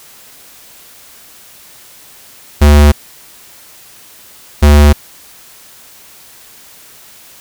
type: tone pair in turn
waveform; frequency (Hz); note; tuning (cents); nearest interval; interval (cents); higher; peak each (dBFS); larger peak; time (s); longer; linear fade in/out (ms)
square; 73.42 / 73.42; D2 / D2; 0 / 0; unison; 0; neither; -3; neither; 2.61-2.92 / 4.62-4.93; neither; 10
effects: white hiss -39 dBFS RMS until 7.4 s